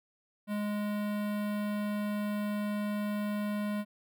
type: tone with notch filter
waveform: square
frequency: 207.7 Hz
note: G#3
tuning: in tune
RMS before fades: -33 dBFS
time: 0.47-3.85 s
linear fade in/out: 50 ms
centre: 6100 Hz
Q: 0.65
effects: none